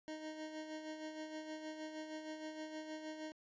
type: tone with tremolo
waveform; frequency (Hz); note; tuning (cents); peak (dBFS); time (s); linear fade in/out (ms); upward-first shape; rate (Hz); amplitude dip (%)
25% pulse; 311.1; D#4; 0; -39; 0.08-3.32; 0; sine; 6.4; 50
effects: resampled to 16000 Hz + 13-bit